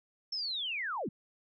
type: linear sweep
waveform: sine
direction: down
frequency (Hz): 5420 to 139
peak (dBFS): -33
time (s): 0.32-1.09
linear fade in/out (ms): 5
effects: none

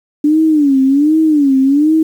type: tone with vibrato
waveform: sine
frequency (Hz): 290.5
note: D4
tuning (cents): -19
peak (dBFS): -7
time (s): 0.24-2.03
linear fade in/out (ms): 5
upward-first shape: sine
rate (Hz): 1.3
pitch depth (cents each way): 160
effects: 7-bit

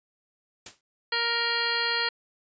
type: noise with exponential decay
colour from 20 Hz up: white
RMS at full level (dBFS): -36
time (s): 0.66-0.81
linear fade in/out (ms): 2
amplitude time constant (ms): 31
type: harmonic tone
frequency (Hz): 468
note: A#4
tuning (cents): +7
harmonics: 1 / 2 / 3 / 4 / 5 / 6 / 7 / 9 / 10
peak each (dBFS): -36 / -34 / -32 / -30 / -37 / -35 / -34 / -30 / -37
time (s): 1.12-2.09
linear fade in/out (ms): 5
effects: resampled to 16000 Hz

